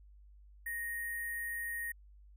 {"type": "tone with sample-and-hold", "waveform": "sine", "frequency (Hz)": 1869, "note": "A#6", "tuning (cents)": 4, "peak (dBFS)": -36, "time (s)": [0.66, 1.92], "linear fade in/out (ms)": 5, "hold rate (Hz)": 11025, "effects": ["added 50 Hz sine -55 dBFS peak until 2.36 s"]}